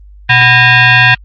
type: tone with frequency modulation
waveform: sine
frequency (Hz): 123.47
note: B2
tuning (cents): 0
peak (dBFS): -3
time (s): 0.29-1.15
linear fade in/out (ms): 10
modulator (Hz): 867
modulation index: 3.3
effects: added 50 Hz sine -33 dBFS peak until 1.24 s + Opus 32 kbps